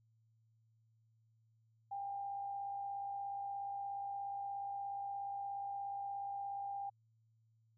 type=tone with amplitude modulation; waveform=sine; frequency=798 Hz; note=G5; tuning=31 cents sharp; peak=-38 dBFS; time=1.91-6.9 s; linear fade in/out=10 ms; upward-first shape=sine; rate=56.9 Hz; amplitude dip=35%; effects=added 112 Hz sine -70 dBFS peak until 7.77 s